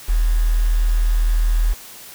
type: tone with quantisation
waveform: sine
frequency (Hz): 40.01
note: D#1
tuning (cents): +49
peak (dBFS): -13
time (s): 0.08-1.74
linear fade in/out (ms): 20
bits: 6
effects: white hiss -39 dBFS RMS until 2.14 s